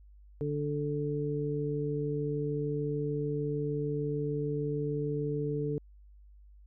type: harmonic tone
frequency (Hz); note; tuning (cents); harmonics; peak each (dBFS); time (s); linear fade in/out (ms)
146.6; D3; -3; 1 / 2 / 3; -33 / -37 / -33; 0.41-5.78; 0
effects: added 50 Hz sine -52 dBFS peak until 6.66 s